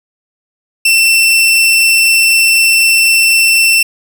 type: tone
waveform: sawtooth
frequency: 2688 Hz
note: E7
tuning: 33 cents sharp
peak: -3 dBFS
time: 0.85-3.83 s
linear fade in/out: 5 ms
effects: none